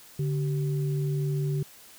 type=tone pair together; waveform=sine; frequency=144.76 / 383.9 Hz; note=D3 / G4; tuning=-25 / -36 cents; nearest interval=octave + perfect fourth; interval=1689 cents; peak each=-25 / -35 dBFS; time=0.19-1.63 s; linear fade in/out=5 ms; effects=white hiss -51 dBFS RMS until 1.98 s